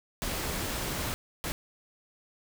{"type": "noise bursts at uneven times", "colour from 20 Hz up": "pink", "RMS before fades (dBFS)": -33, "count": 2, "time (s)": [[0.22, 1.14], [1.44, 1.52]], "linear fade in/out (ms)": 0, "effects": []}